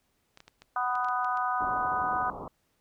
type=clicks; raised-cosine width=0.2 ms; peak=-31 dBFS; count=9; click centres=0.374 / 0.404 / 0.48 / 0.62 / 0.954 / 1.046 / 1.086 / 1.246 / 1.373 s
type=harmonic tone; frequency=248.3 Hz; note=B3; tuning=9 cents sharp; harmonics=3 / 4 / 5 / 6; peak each=-31 / -32 / -30 / -36 dBFS; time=0.76-2.3 s; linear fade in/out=2 ms
type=low-pass noise; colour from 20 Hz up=white; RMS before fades=-40 dBFS; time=1.6-2.48 s; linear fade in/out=2 ms; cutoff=1200 Hz; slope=96 dB/octave
effects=pink hiss -73 dBFS RMS until 2.8 s